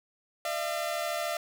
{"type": "tone pair together", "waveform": "sawtooth", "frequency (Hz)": [605.7, 679], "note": ["D#5", "F5"], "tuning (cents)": [-47, -49], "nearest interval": "major second", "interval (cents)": 198, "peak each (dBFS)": [-30, -28], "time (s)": [0.45, 1.37], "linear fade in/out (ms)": 2, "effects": []}